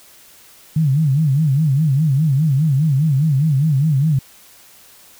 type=tone with vibrato; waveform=sine; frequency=145.8 Hz; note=D3; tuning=12 cents flat; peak=-12 dBFS; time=0.76-4.19 s; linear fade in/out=5 ms; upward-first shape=sine; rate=4.9 Hz; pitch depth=180 cents each way; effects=white hiss -46 dBFS RMS until 5.19 s